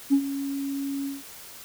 sine tone with ADSR envelope, 277.2 Hz, C#4, in tune, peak -13 dBFS, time 0.1-1.23 s, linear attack 32 ms, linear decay 74 ms, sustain -14 dB, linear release 170 ms, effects tanh soft clip ceiling -11 dBFS + white hiss -44 dBFS RMS until 1.64 s

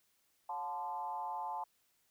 sine tone with frequency modulation, 874 Hz, A5, 12 cents flat, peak -37 dBFS, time 0.49-1.64 s, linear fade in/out 5 ms, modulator 158 Hz, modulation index 0.95, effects white hiss -75 dBFS RMS until 2.1 s

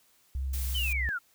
sine tone with vibrato, 65.8 Hz, C2, 10 cents sharp, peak -29 dBFS, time 0.35-1.09 s, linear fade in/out 0 ms, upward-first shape triangle, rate 2.6 Hz, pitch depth 34 cents each way
blue noise, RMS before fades -39 dBFS, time 0.53-0.93 s, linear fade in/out 5 ms
sine linear sweep, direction down, 3127 to 1328 Hz, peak -29 dBFS, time 0.74-1.19 s, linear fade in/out 20 ms
effects white hiss -65 dBFS RMS until 1.34 s

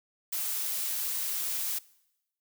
blue noise, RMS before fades -32 dBFS, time 0.32-1.79 s, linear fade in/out 10 ms, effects noise-tail reverb RT60 0.9 s tail -22 dB re dry

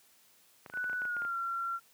clicks, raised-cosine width 0.5 ms, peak -31 dBFS, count 12, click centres 0.662 / 0.699 / 0.738 / 0.773 / 0.842 / 0.897 / 0.931 / 1.019 / 1.053 / 1.167 / 1.22 / 1.25 s
sine tone with pitch glide, 1483 to 1367.8 Hz, F#6 to F6, +4 to -36 cents, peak -32 dBFS, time 0.72-1.8 s, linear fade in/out 50 ms, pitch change -140 cents, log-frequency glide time 1-1.35 s
effects white hiss -64 dBFS RMS until 1.93 s + high-pass 100 Hz 12 dB/octave

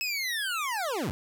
25% pulse linear sweep, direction down, 2608 to 63.1 Hz, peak -25 dBFS, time 0.01-1.11 s, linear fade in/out 0 ms, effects none

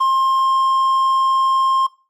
triangle tone, 1062 Hz, C6, 25 cents sharp, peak -11 dBFS, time 0-1.87 s, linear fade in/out 10 ms, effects noise-tail reverb RT60 0.3 s tail -19 dB re dry + Opus 24 kbps

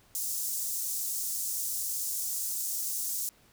pink high-pass noise, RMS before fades -33 dBFS, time 0.15-3.29 s, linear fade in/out 0 ms, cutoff 6500 Hz, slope 24 dB/octave, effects pink hiss -62 dBFS RMS until 3.52 s

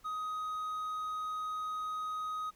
triangle tone, 1255 Hz, D#6, 15 cents sharp, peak -33 dBFS, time 0.04-2.51 s, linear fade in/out 20 ms, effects pink hiss -66 dBFS RMS until 2.55 s

